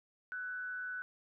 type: tone with frequency modulation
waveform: sine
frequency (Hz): 1495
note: F#6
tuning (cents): +17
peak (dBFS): -38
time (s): 0.32-1.02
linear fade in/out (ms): 0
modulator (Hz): 158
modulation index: 0.33
effects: none